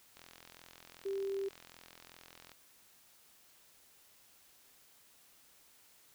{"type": "click train", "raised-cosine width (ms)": 0.2, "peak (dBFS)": -35, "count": 101, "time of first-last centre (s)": [0.17, 2.517], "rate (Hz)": 42.6}
{"type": "tone", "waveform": "sine", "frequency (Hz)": 392, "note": "G4", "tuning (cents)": 0, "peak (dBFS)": -34, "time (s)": [1.05, 1.49], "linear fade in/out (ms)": 10}
{"effects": ["white hiss -64 dBFS RMS until 6.14 s"]}